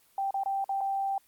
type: tone with dropouts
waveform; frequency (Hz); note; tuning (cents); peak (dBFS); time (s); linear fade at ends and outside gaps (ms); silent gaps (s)
sine; 784; G5; 0; -27; 0.18-1.18; 2; 0.308-0.342 / 0.435-0.459 / 0.643-0.692 / 0.808-0.812
effects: white hiss -64 dBFS RMS until 1.27 s + Opus 24 kbps